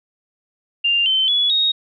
sine tone with pitch steps, 2794 / 3082 / 3400 / 3751 Hz, F7 / G7 / G#7 / A#7, 0 / -30 / +40 / +10 cents, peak -14 dBFS, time 0.84-1.72 s, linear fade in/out 10 ms, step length 220 ms, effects none

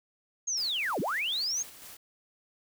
sine linear two-way sweep, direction down then up, 6630 to 142.4 to 6630 Hz, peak -28 dBFS, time 0.47-1.63 s, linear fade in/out 10 ms, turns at 1 s
white noise with tremolo, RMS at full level -47 dBFS, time 0.57-1.97 s, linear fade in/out 5 ms, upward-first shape square, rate 4 Hz, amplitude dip 35%
effects none

